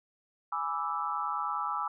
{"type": "chord", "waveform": "sine", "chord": "E dominant seventh", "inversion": "first", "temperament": "equal with one note detuned", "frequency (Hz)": [830.6, 987.8, 1169.2, 1318.5], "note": ["G#5", "B5", "D6", "E6"], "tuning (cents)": [0, 0, -8, 0], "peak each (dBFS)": [-37, -37, -35, -34], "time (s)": [0.52, 1.88], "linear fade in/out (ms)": 5, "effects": []}